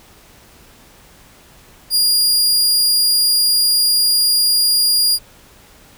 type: tone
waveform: sawtooth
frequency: 4834 Hz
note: D8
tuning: 49 cents sharp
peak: -9 dBFS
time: 1.9-5.19 s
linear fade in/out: 50 ms
effects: pink hiss -46 dBFS RMS until 5.97 s